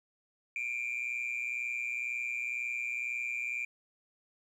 sine tone with amplitude modulation, 2377 Hz, D7, 20 cents sharp, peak -27 dBFS, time 0.56-3.65 s, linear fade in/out 2 ms, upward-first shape sine, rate 122 Hz, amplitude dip 85%, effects tanh soft clip ceiling -29 dBFS + 11-bit

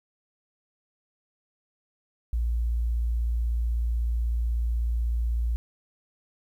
sine tone, 58.1 Hz, A#1, 5 cents flat, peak -23 dBFS, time 2.33-5.56 s, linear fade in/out 0 ms, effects 10-bit

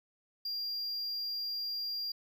triangle tone, 4780 Hz, D8, 30 cents sharp, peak -33 dBFS, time 0.45-2.12 s, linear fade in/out 5 ms, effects 12-bit

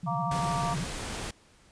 sine tone with vibrato, 155.56 Hz, D#3, in tune, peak -31 dBFS, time 0.03-0.84 s, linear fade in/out 5 ms, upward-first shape sine, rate 13 Hz, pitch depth 260 cents each way
sine chord, Bb major, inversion second, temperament just, 699.2 / 932.3 / 1165.4 Hz, F5 / Bb5 / D6, +2 / 0 / -14 cents, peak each -33 dBFS, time 0.06-0.75 s, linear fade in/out 20 ms
pink noise, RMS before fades -36 dBFS, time 0.31-1.31 s, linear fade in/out 5 ms
effects pink hiss -60 dBFS RMS until 1.71 s + resampled to 22050 Hz

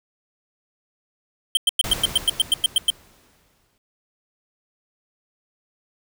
square tone bursts, 3136 Hz, G7, in tune, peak -14 dBFS, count 12, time 1.55-2.902 s, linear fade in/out 2 ms, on 21 ms, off 100 ms
pink noise with exponential decay, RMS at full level -28 dBFS, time 1.84-3.78 s, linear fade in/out 2 ms, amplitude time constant 420 ms
effects none

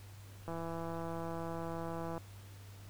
click train, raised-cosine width 1 ms, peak -28 dBFS, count 283, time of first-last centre 0.48-2.179 s, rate 166 Hz, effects added 99 Hz sine -50 dBFS peak until 2.89 s + pink hiss -59 dBFS RMS until 2.89 s

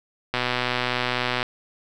click train, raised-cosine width 0.3 ms, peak -7 dBFS, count 136, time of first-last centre 0.34-1.429 s, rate 124 Hz, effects none

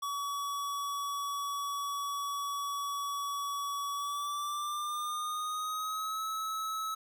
square tone with pitch glide, 1134 to 1295.1 Hz, C#6 to E6, +39 to -31 cents, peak -34 dBFS, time 0.02-6.95 s, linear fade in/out 10 ms, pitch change +230 cents, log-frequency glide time 3.93-6.24 s, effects 11-bit

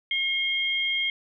sine tone pair together, 2154 / 3207 Hz, C7 / G7, +50 / +39 cents, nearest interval perfect fifth, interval 689 cents, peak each -26 dBFS, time 0.11-1.1 s, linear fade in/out 2 ms, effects none

